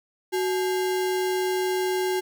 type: tone with sample-and-hold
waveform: sine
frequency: 370.6 Hz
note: F#4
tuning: 3 cents sharp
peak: -22 dBFS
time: 0.32-2.21 s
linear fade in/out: 20 ms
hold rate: 1225 Hz
effects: none